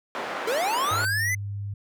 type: band-pass noise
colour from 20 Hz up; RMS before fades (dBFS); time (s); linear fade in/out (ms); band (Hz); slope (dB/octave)
white; -32; 0.15-1.05; 0; 350 to 1300; 12
type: linear sweep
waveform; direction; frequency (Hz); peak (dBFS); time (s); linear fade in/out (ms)
square; up; 424.7 to 2066; -24; 0.47-1.35; 5
type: tone with pitch glide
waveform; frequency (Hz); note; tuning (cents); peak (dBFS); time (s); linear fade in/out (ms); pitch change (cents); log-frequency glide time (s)
sine; 101.7 to 100.94; G#2 to G#2; -36 to -49; -29; 0.91-1.74; 5; -13; 1.05-1.23
effects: none